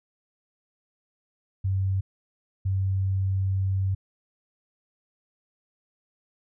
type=tone bursts at uneven times; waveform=sine; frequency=95.9 Hz; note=G2; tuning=37 cents flat; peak=-22 dBFS; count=2; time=1.64-2.01 / 2.65-3.95 s; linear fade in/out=10 ms; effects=none